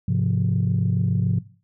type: chord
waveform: sine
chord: F minor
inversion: first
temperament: equal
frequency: 103.83 / 130.81 / 174.61 Hz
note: Ab2 / C3 / F3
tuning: 0 / 0 / 0 cents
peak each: -22 dBFS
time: 0.08-1.39 s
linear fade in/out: 5 ms
effects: noise-tail reverb RT60 0.4 s tail -18 dB re dry + tanh soft clip ceiling -12 dBFS